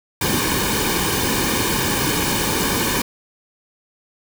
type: noise with comb filter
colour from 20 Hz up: pink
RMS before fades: -20 dBFS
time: 0.21-3.02 s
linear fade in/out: 5 ms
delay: 1.5 ms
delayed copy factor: -0.7
effects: none